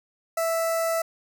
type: tone with notch filter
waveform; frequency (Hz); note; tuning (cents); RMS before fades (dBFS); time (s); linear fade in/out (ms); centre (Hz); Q
sawtooth; 659.3; E5; 0; -25; 0.37-1.02; 5; 3300; 0.75
effects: none